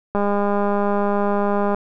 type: click train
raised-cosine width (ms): 1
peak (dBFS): -8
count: 325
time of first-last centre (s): 0.15-1.746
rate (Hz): 203
effects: none